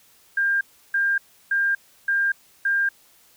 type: tone bursts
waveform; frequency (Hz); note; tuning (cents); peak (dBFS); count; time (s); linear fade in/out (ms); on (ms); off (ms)
sine; 1600; G6; +35; -18; 5; 0.37-2.89; 5; 240; 330
effects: white hiss -56 dBFS RMS until 3.36 s